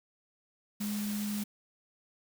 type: tone in noise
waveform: sine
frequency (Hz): 207.7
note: G#3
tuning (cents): 0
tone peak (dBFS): -32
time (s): 0.8-1.44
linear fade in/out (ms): 10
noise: white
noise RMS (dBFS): -42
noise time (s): 0.8-1.44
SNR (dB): +7
effects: none